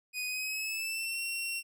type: tone with pitch glide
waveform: sawtooth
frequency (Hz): 2489 to 2730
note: D#7 to F7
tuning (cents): 0 to -40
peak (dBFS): -30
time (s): 0.13-1.63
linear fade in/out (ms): 50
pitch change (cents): +160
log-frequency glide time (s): 0.26-1.2
effects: none